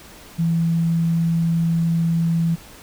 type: tone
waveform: sine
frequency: 166.2 Hz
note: E3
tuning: 15 cents sharp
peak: -16 dBFS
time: 0.38-2.56 s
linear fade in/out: 20 ms
effects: pink hiss -43 dBFS RMS until 2.82 s